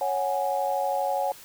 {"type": "chord", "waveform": "sine", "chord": "C# suspended fourth", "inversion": "none", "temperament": "just", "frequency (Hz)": [554.4, 739.2, 831.5], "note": ["C#5", "F#5", "G#5"], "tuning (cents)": [0, -2, 2], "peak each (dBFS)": -28, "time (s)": [0.01, 1.32], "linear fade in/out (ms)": 2, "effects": ["white hiss -47 dBFS RMS until 1.44 s"]}